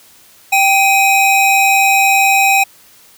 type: tone pair together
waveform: square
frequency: 783 / 2513 Hz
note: G5 / D#7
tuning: -2 / +17 cents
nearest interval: octave + minor sixth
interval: 2019 cents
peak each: -12 dBFS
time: 0.52-2.64 s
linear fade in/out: 10 ms
effects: white hiss -45 dBFS RMS until 3.17 s